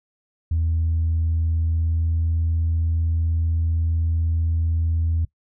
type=tone with pitch glide; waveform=sine; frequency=81.6 to 82.12 Hz; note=E2 to E2; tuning=-17 to -6 cents; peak=-17 dBFS; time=0.51-5.25 s; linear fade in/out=5 ms; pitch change=+11 cents; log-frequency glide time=1.69-2.23 s; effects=noise-tail reverb RT60 0.1 s tail -21 dB re dry + tanh soft clip ceiling -15 dBFS